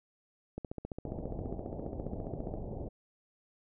click train, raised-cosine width 2 ms, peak -25 dBFS, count 30, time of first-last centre 0.58-2.539 s, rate 14.8 Hz
pink low-pass noise, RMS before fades -41 dBFS, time 1.05-2.89 s, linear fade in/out 10 ms, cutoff 750 Hz, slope 48 dB/octave
effects none

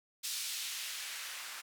blue noise with band-pass filter sweep, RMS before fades -41 dBFS, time 0.23-1.62 s, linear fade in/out 20 ms, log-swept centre 4300 to 1300 Hz, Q 0.96, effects none

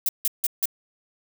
violet noise bursts, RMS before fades -22 dBFS, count 4, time 0.06-0.656 s, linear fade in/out 2 ms, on 29 ms, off 160 ms, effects none

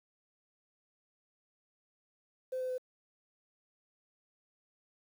sine tone with pitch steps, 515 / 511.4 / 507.9 Hz, C5 / C5 / B4, -28 / -40 / +48 cents, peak -32 dBFS, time 2.52-2.781 s, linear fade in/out 10 ms, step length 87 ms, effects tanh soft clip ceiling -30 dBFS + 10-bit

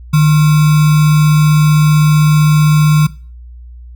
sine tone with sample-and-hold, 152.6 Hz, D#3, 33 cents flat, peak -5 dBFS, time 0.13-3.07 s, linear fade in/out 10 ms, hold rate 1225 Hz, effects noise-tail reverb RT60 0.4 s tail -20 dB re dry + added 60 Hz sine -30 dBFS peak until 3.95 s

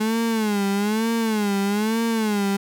35% pulse tone with vibrato, 213.2 Hz, G#3, 46 cents sharp, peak -18 dBFS, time 0-2.57 s, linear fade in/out 10 ms, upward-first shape sine, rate 1.1 Hz, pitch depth 130 cents each way, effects none

